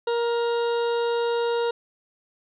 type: harmonic tone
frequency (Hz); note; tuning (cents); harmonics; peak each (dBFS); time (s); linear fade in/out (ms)
470; A#4; +14; 1 / 2 / 3 / 4 / 6 / 7 / 8 / 9; -22 / -30 / -35 / -46 / -41 / -49 / -41 / -47; 0.07-1.71; 5
effects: none